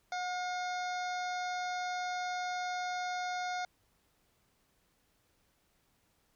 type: harmonic tone with a mistuned harmonic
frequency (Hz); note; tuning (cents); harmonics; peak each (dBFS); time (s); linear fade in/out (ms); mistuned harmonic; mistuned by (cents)
718; F5; +48; 1 / 2 / 3 / 5 / 6 / 7 / 8 / 9; -35 / -41 / -45 / -49 / -51 / -52 / -53 / -54; 0.12-3.65; 2; 1; +18
effects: pink hiss -73 dBFS RMS until 6.35 s